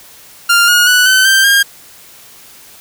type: tone with pitch steps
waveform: sawtooth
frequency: 1396.9 / 1437.8 / 1480 / 1523.3 / 1568 / 1613.9 Hz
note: F6 / F6 / F#6 / F#6 / G6 / G6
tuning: 0 / +50 / 0 / +50 / 0 / +50 cents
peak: -3 dBFS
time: 0.49-1.63 s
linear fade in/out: 10 ms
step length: 190 ms
effects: white hiss -39 dBFS RMS until 2.8 s